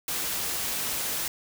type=noise; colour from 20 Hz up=white; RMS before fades=-30 dBFS; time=0.08-1.28 s; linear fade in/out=2 ms; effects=none